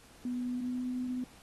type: tone with pitch glide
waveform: sine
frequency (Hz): 246.9 to 251.2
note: B3 to B3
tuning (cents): 0 to +30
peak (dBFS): -32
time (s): 0.25-1.24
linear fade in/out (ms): 2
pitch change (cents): +30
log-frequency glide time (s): 0.44-0.86
effects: pink hiss -58 dBFS RMS until 1.42 s + AAC 32 kbps